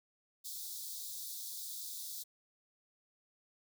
white high-pass noise, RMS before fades -44 dBFS, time 0.44-2.24 s, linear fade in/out 20 ms, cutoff 3500 Hz, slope 96 dB/octave, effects none

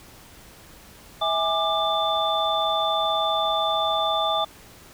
sine tone cluster, 649 / 824 / 1189 / 3533 Hz, E5 / G#5 / D6 / A7, -27 / -14 / +21 / +6 cents, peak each -26 dBFS, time 1.21-4.45 s, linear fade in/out 10 ms, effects pink hiss -48 dBFS RMS until 4.93 s

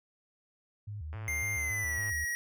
sine tone with vibrato, 89.4 Hz, F2, 41 cents sharp, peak -37 dBFS, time 0.87-2.25 s, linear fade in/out 10 ms, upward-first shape square, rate 3.6 Hz, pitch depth 260 cents each way
click train, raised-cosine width 0.5 ms, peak -33 dBFS, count 109, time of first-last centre 1.13-2.094 s, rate 112 Hz
square tone with pitch glide, 2100 to 1903.6 Hz, C7 to A#6, +6 to +36 cents, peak -32 dBFS, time 1.28-2.35 s, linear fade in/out 0 ms, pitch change -170 cents, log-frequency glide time 1.57-2.02 s
effects none

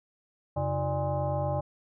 sine tone with frequency modulation, 364.8 Hz, F#4, 24 cents flat, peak -26 dBFS, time 0.56-1.61 s, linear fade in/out 10 ms, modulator 227 Hz, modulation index 2.2, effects none

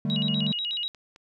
triangle chord, D suspended fourth, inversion none, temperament equal with one note detuned, 150.53 / 196 / 220 Hz, D3 / G3 / A3, +43 / 0 / 0 cents, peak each -27 dBFS, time 0.05-0.52 s, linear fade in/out 2 ms
sine tone with vibrato, 3322 Hz, G#7, in tune, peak -27 dBFS, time 0.1-0.88 s, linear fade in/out 0 ms, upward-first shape square, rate 8.2 Hz, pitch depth 250 cents each way
click train, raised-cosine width 0.2 ms, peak -32 dBFS, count 4, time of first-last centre 0.52-1.161 s, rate 4.68 Hz
effects none

